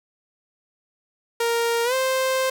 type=tone with pitch glide; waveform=sawtooth; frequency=466.2 to 523.3 Hz; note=A#4 to C5; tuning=0 to 0 cents; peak=-16 dBFS; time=1.4-2.5 s; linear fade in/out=5 ms; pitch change=+200 cents; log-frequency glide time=1.84-1.94 s; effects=none